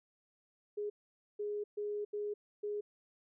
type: tone bursts at uneven times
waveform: sine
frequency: 415.1 Hz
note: G#4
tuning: 1 cent flat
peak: -35 dBFS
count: 5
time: 0.77-0.9 / 1.39-1.64 / 1.77-2.05 / 2.13-2.34 / 2.63-2.81 s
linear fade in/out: 10 ms
effects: none

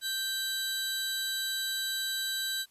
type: tone pair together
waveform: sawtooth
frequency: 1562 / 3936 Hz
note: G6 / B7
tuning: -7 / -7 cents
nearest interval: octave + major third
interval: 1600 cents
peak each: -32 / -29 dBFS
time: 0.01-2.66 s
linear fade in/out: 50 ms
effects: white hiss -66 dBFS RMS until 2.7 s + resampled to 32000 Hz

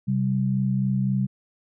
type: tone pair together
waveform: sine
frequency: 130.81 / 194.65 Hz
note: C3 / G3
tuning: 0 / -12 cents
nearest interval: perfect fifth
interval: 688 cents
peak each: -23 dBFS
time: 0.07-1.27 s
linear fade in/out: 20 ms
effects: none

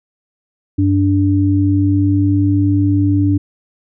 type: tone pair together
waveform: sine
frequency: 97.31 / 291.6 Hz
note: G2 / D4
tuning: -12 / -12 cents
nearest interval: octave + perfect fifth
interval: 1900 cents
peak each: -13 dBFS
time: 0.78-3.38 s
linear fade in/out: 10 ms
effects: none

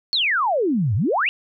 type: exponential two-way sweep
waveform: sine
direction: down then up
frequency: 4483 to 92.5 to 2946 Hz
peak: -17 dBFS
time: 0.13-1.29 s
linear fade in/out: 0 ms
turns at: 0.95 s
effects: none

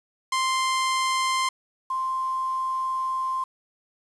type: tone pair in turn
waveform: sawtooth / sine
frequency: 1046.5 / 1046.5 Hz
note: C6 / C6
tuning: 0 / 0 cents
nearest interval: unison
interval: 0 cents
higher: neither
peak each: -18 / -24 dBFS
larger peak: first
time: 0.32-1.49 / 1.9-3.44 s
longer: second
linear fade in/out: 5 ms
effects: resampled to 24000 Hz + 8-bit

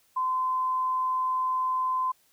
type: tone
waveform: sine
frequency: 1028 Hz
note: C6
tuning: 31 cents flat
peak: -24 dBFS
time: 0.16-2.12 s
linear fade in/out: 10 ms
effects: white hiss -65 dBFS RMS until 2.32 s

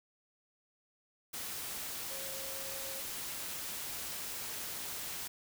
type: tone in noise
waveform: sine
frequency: 540 Hz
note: C#5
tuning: 45 cents flat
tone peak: -48 dBFS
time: 2.1-3.01 s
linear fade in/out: 10 ms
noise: white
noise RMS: -41 dBFS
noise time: 1.33-5.28 s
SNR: -10 dB
effects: none

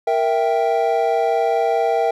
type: chord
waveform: triangle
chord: E diminished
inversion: second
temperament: equal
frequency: 466.2 / 659.3 / 784 Hz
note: Bb4 / E5 / G5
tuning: 0 / 0 / 0 cents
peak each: -18 dBFS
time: 0.07-2.11 s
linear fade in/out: 5 ms
effects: none

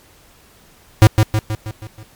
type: tone with echo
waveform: square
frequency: 108 Hz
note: A2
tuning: 32 cents flat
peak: -4 dBFS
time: 1.02-1.07 s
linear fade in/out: 0 ms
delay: 160 ms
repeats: 6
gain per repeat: -5 dB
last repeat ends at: 2.03 s
effects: pink hiss -49 dBFS RMS until 2.15 s + MP3 96 kbps

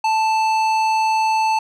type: tone with tanh clipping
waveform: sine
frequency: 880 Hz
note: A5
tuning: in tune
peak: -17 dBFS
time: 0.04-1.59 s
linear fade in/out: 5 ms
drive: 14 dB
effects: none

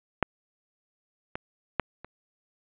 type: clicks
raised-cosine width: 0.5 ms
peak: -6 / -17 / -8 / -26 dBFS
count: 4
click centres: 0.227 / 1.355 / 1.797 / 2.046 s
effects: resampled to 8000 Hz + 7-bit

